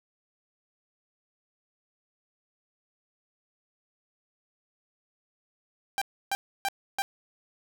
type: tone bursts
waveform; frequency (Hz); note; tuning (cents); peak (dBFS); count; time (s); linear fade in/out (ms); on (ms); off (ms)
sawtooth; 789; G5; +11; -22; 4; 5.98-7.02; 0; 35; 300
effects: none